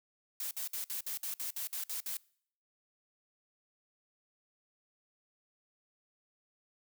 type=noise bursts; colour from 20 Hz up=blue; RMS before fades=-38 dBFS; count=11; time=0.4-2.17 s; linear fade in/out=2 ms; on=110 ms; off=56 ms; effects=noise-tail reverb RT60 0.6 s tail -24 dB re dry